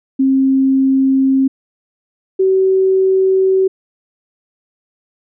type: tone pair in turn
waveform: sine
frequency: 267.2 / 380.2 Hz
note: C4 / F#4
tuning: +36 / +47 cents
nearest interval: tritone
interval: 611 cents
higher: second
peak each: -9 dBFS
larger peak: neither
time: 0.19-1.48 / 2.39-3.68 s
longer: neither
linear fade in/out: 10 ms
effects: none

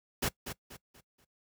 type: noise with echo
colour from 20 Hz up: pink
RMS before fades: -30 dBFS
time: 0.22-0.29 s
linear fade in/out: 10 ms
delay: 240 ms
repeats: 4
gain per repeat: -9 dB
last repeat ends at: 1.25 s
effects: noise-tail reverb RT60 0.1 s tail -21 dB re dry + high-pass 60 Hz 12 dB/octave

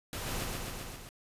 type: noise with echo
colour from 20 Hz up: pink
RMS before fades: -38 dBFS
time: 0.13-0.44 s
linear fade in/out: 0 ms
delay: 130 ms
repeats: 5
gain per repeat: -2 dB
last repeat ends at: 1.09 s
effects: resampled to 32000 Hz

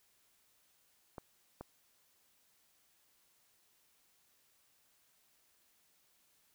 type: clicks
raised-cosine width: 1 ms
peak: -30 dBFS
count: 2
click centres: 1.182 / 1.61 s
effects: white hiss -72 dBFS RMS until 6.54 s

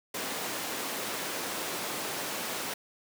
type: high-pass noise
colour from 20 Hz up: pink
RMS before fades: -35 dBFS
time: 0.14-2.74 s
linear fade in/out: 5 ms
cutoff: 300 Hz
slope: 12 dB/octave
effects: none

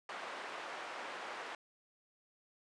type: band-pass noise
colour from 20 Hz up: white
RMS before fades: -45 dBFS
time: 0.09-1.55 s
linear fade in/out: 2 ms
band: 480 to 1600 Hz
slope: 12 dB/octave
effects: resampled to 22050 Hz

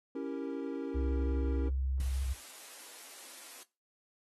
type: chord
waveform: triangle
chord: C# diminished seventh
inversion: none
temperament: equal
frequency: 277.2 / 329.6 / 392 / 466.2 Hz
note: C#4 / E4 / G4 / Bb4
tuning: 0 / 0 / 0 / 0 cents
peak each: -36 / -40 / -41 / -40 dBFS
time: 0.15-1.69 s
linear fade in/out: 5 ms
type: tone with vibrato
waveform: sine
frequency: 66.2 Hz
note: C2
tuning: 21 cents sharp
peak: -30 dBFS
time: 0.94-2.34 s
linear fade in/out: 20 ms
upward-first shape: triangle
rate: 19 Hz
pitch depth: 57 cents each way
type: high-pass noise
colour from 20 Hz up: white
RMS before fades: -50 dBFS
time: 2-3.63 s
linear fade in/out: 0 ms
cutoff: 270 Hz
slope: 24 dB/octave
effects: noise-tail reverb RT60 0.3 s tail -21 dB re dry + AAC 32 kbps

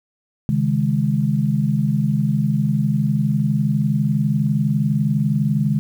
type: chord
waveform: sine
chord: C# suspended second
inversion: none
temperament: equal with one note detuned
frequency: 135.66 / 155.56 / 207.7 Hz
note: C#3 / D#3 / G#3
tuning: -37 / 0 / 0 cents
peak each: -20 dBFS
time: 0.49-5.79 s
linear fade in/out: 0 ms
effects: 8-bit

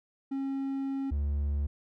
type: tone pair in turn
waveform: triangle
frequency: 271.7 / 71.96 Hz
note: C#4 / D2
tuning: -35 / -35 cents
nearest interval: octave + major seventh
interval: 2300 cents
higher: first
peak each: -28 / -25 dBFS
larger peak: second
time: 0.31-1.11 / 1.11-1.67 s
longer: first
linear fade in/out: 10 ms
effects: none

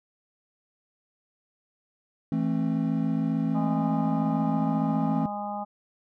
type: chord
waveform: triangle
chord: A minor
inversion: second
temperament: equal with one note detuned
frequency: 164.81 / 220 / 266.8 Hz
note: E3 / A3 / C4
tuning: 0 / 0 / +34 cents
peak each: -26 dBFS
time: 2.32-5.26 s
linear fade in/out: 2 ms
type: harmonic tone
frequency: 205.6 Hz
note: G#3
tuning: 17 cents flat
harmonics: 1 / 3 / 4 / 5 / 6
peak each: -36 / -38 / -32 / -43 / -41 dBFS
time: 3.54-5.65 s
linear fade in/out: 20 ms
effects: none

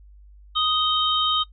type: tone cluster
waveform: sine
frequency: 1246 / 3114 / 3733 Hz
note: D#6 / G7 / A#7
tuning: +2 / -12 / +2 cents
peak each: -23 dBFS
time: 0.55-1.44 s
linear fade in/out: 20 ms
effects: noise-tail reverb RT60 0.1 s tail -19 dB re dry + added 50 Hz sine -45 dBFS peak until 1.52 s

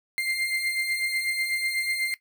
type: beating tone pair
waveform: 35% pulse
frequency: 2093 / 2101.1 Hz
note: C7 / C7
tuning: 0 / +7 cents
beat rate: 8.1 Hz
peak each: -31 / -25 dBFS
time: 0.18-2.14 s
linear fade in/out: 0 ms
effects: noise-tail reverb RT60 0.1 s tail -17 dB re dry

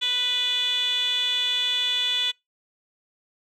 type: tone with band-pass filter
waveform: 10% pulse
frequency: 493.9 Hz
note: B4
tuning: in tune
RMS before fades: -24 dBFS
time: 0.01-2.32 s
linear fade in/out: 20 ms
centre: 3400 Hz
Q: 9.4
effects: noise-tail reverb RT60 0.2 s tail -25 dB re dry

